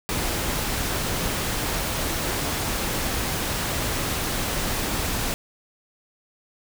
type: noise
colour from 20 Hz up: pink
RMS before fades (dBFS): -26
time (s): 0.09-5.34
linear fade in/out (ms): 0
effects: none